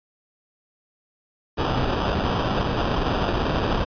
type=noise with sample-and-hold; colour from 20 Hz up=pink; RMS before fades=-23 dBFS; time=1.57-3.85 s; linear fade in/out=20 ms; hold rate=2100 Hz; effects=resampled to 11025 Hz